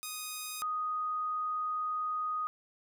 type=tone pair in turn; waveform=5% pulse / sine; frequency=1244.5 / 1244.5 Hz; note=D#6 / D#6; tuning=0 / 0 cents; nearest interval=unison; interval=0 cents; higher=neither; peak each=-26 / -31 dBFS; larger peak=first; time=0.03-0.62 / 0.62-2.47 s; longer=second; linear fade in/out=0 ms; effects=none